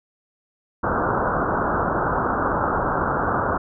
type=low-pass noise; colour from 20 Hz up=white; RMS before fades=-22 dBFS; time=0.83-3.58 s; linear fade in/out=10 ms; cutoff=1500 Hz; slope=96 dB/octave; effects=none